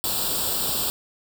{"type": "noise with comb filter", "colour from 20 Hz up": "white", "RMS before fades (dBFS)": -25, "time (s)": [0.04, 0.9], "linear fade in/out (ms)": 0, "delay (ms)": 0.24, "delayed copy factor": 0.85, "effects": []}